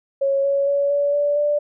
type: tone with pitch steps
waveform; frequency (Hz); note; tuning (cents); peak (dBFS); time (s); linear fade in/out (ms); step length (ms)
sine; 550 / 557.4 / 564.8 / 572.4 / 580 / 587.8; C#5 / C#5 / C#5 / D5 / D5 / D5; -14 / +9 / +32 / -45 / -22 / +1; -16; 0.21-1.59; 10; 230
effects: none